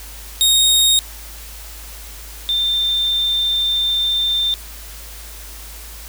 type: tone pair in turn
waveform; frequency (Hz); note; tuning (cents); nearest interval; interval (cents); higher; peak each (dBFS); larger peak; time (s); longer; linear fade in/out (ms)
sawtooth / sine; 3729 / 3587; A#7 / A7; 0 / +33; minor second; 67; first; -8 / -15; first; 0.41-0.99 / 2.49-4.54; second; 0
effects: added 53 Hz sine -35 dBFS peak until 6.08 s + white hiss -37 dBFS RMS until 6.08 s